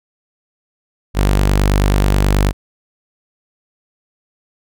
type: tone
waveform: sawtooth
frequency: 49.31 Hz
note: G1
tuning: 11 cents sharp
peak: -7 dBFS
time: 1.14-2.53 s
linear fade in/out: 50 ms
effects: none